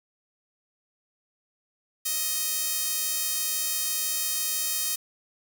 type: tone with high-pass filter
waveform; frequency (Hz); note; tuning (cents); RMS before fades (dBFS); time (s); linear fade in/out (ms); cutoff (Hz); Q
sawtooth; 626; D#5; +10; -28; 2.05-4.96; 10; 6900; 0.56
effects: none